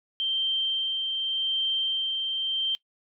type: tone with tremolo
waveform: sine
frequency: 3139 Hz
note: G7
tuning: 2 cents sharp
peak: -23 dBFS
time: 0.2-2.75 s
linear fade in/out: 0 ms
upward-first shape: sine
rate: 0.85 Hz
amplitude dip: 30%
effects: noise-tail reverb RT60 0.1 s tail -20 dB re dry